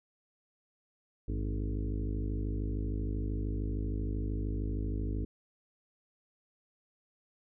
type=harmonic tone with a mistuned harmonic; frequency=53 Hz; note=G#1; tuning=36 cents sharp; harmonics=1 / 2 / 3 / 4 / 5 / 6 / 7 / 8 / 9; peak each=-33 / -37 / -47 / -45 / -42 / -43 / -53 / -47 / -56 dBFS; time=1.28-5.25 s; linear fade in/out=5 ms; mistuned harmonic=2; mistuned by=-100 cents; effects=none